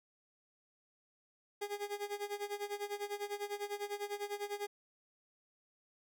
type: tone with tremolo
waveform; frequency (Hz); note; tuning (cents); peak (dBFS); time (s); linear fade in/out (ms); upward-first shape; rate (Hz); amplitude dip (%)
30% pulse; 409.4; G#4; -25; -33; 1.61-4.67; 10; sine; 10; 85
effects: none